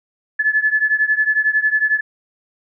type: beating tone pair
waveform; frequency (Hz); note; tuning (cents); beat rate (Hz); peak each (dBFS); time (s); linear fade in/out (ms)
sine; 1721 / 1732; A6 / A6; -39 / -28; 11; -16 / -18; 0.39-2.01; 10
effects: none